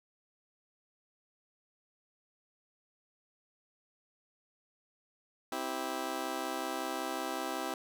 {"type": "chord", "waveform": "15% pulse", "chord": "C major", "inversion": "none", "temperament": "just", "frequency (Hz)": [261.6, 327, 392.4], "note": ["C4", "E4", "G4"], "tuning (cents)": [0, -14, 2], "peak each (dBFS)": [-34, -32, -35], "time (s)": [5.52, 7.74], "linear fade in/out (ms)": 2, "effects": []}